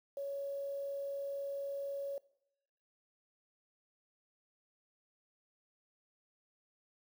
sine tone with quantisation, 558 Hz, C#5, 11 cents sharp, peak -37 dBFS, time 0.17-2.18 s, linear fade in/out 2 ms, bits 10, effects noise-tail reverb RT60 0.8 s tail -21 dB re dry

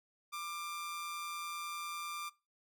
sawtooth tone with amplitude modulation, 1188 Hz, D6, 20 cents sharp, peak -34 dBFS, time 0.32-2.3 s, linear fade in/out 20 ms, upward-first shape sine, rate 170 Hz, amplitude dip 35%, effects noise-tail reverb RT60 0.3 s tail -24 dB re dry

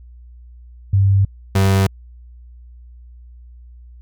sine / 35% pulse tone pair in turn, 98 / 96.76 Hz, G2 / G2, 0 / -22 cents, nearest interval unison, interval 22 cents, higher first, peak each -10 dBFS, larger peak neither, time 0.93-1.25 / 1.55-1.87 s, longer neither, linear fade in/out 5 ms, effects added 60 Hz sine -38 dBFS peak until 4.01 s

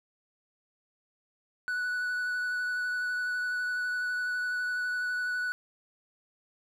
triangle tone with vibrato, 1480 Hz, F#6, in tune, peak -27 dBFS, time 1.68-5.52 s, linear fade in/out 0 ms, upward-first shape triangle, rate 12 Hz, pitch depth 16 cents each way, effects none

